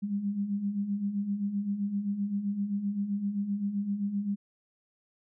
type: beating tone pair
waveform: sine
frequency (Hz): 196 / 203.7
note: G3 / G#3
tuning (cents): 0 / -33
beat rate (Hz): 7.7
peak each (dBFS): -36 / -29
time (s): 0.02-4.36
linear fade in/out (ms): 20
effects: none